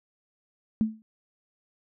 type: tone with exponential decay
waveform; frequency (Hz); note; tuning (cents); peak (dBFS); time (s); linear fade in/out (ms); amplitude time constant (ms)
sine; 219.1; A3; -7; -17; 0.81-1.02; 0; 44
effects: none